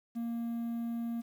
triangle tone with quantisation, 233.1 Hz, A#3, in tune, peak -31 dBFS, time 0.15-1.22 s, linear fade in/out 20 ms, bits 10, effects none

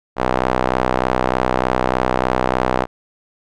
sawtooth tone with band-pass filter, 63.3 Hz, B1, 43 cents sharp, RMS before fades -18 dBFS, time 0.16-2.87 s, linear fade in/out 50 ms, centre 820 Hz, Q 1.1, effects none

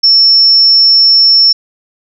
sine tone, 5400 Hz, E8, 41 cents sharp, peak -3 dBFS, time 0.03-1.53 s, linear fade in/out 10 ms, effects none

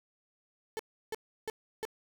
35% pulse tone bursts, 440 Hz, A4, in tune, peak -32 dBFS, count 4, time 0.77-1.852 s, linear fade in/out 0 ms, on 23 ms, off 330 ms, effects none

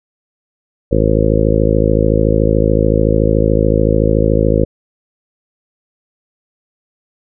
harmonic tone, 53.7 Hz, A1, 41 cents flat, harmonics 1 / 2 / 3 / 4 / 5 / 6 / 7 / 8 / 9 / 10, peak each -16 / -17 / -19 / -20 / -21 / -20 / -21 / -22 / -17 / -19 dBFS, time 0.91-4.65 s, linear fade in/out 10 ms, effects none

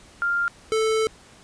sine / square tone pair in turn, 1396.9 / 440 Hz, F6 / A4, 0 / 0 cents, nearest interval octave + minor sixth, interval 2000 cents, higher first, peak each -20 dBFS, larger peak neither, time 0.22-0.48 / 0.72-1.07 s, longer second, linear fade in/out 0 ms, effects pink hiss -50 dBFS RMS until 1.43 s + resampled to 22050 Hz

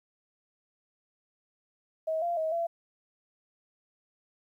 sine tone with pitch steps, 638 / 690 / 636 / 676 Hz, D#5 / F5 / D#5 / E5, +43 / -21 / +38 / +43 cents, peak -27 dBFS, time 2.07-2.67 s, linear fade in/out 10 ms, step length 150 ms, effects 11-bit

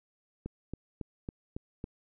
click train, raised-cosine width 3 ms, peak -24 dBFS, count 6, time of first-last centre 0.46-1.841 s, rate 3.62 Hz, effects none

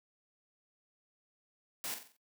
white noise with echo, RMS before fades -39 dBFS, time 1.84-1.94 s, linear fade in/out 0 ms, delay 45 ms, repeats 5, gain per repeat -7 dB, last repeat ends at 2.165 s, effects noise-tail reverb RT60 0.1 s tail -20 dB re dry + high-pass 150 Hz 12 dB/octave

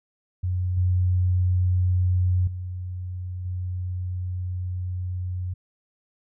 sine tone with level steps, 90.8 Hz, F#2, 32 cents flat, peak -22 / -18 / -29 / -26 dBFS, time 0.43-5.54 s, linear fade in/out 10 ms, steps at 0.77 / 2.47 / 3.45 s, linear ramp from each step 5 ms, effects none

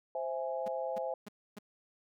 sine chord, C augmented, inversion none, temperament equal, 523.3 / 659.3 / 830.6 Hz, C5 / E5 / G#5, 0 / 0 / 0 cents, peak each -36 / -38 / -40 dBFS, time 0.15-1.14 s, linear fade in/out 2 ms
sawtooth tone bursts, 207.7 Hz, G#3, in tune, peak -39 dBFS, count 4, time 0.66-1.588 s, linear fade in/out 5 ms, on 22 ms, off 280 ms
effects none

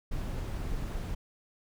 brown noise, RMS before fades -34 dBFS, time 0.11-1.15 s, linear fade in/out 10 ms, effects none

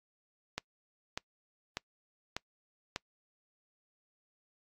click train, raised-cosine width 0.2 ms, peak -17 dBFS, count 5, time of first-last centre 0.58-2.961 s, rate 1.68 Hz, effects noise-tail reverb RT60 0.1 s tail -25 dB re dry + AAC 64 kbps

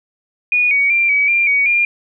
sine tone with pitch steps, 2456 / 2248 / 2372 / 2275 / 2384 / 2249 / 2402 Hz, D#7 / C#7 / D7 / C#7 / D7 / C#7 / D7, -23 / +24 / +17 / +44 / +25 / +24 / +38 cents, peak -11 dBFS, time 0.52-1.85 s, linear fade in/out 2 ms, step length 190 ms, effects none

